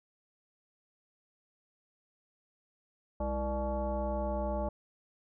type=tone with frequency modulation; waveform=sine; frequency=326.9 Hz; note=E4; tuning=14 cents flat; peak=-30 dBFS; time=3.2-4.69 s; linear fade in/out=5 ms; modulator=266 Hz; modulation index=2; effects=none